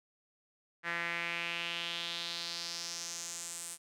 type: tone with band-pass filter sweep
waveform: sawtooth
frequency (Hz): 170.4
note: F3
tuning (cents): -42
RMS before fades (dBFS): -39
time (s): 0.83-3.78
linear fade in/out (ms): 50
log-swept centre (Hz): 1800 to 8900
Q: 3.3
effects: none